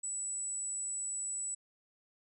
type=tone; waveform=sine; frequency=7902 Hz; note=B8; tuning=in tune; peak=-35 dBFS; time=0.03-1.55 s; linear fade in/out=10 ms; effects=none